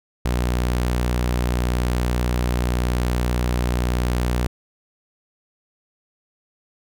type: tone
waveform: sawtooth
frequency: 60.9 Hz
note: B1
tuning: 24 cents flat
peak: -15 dBFS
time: 0.25-4.47 s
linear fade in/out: 5 ms
effects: none